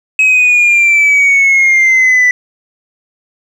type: exponential sweep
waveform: sine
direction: down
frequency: 2559 to 1975.5 Hz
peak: -3 dBFS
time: 0.19-2.31 s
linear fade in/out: 2 ms
effects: tanh soft clip ceiling -4 dBFS + 7-bit